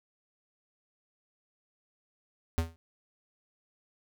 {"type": "tone with exponential decay", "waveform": "square", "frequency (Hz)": 82.41, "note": "E2", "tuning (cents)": 0, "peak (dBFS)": -22, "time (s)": [2.58, 2.76], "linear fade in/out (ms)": 0, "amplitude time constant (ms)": 38, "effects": []}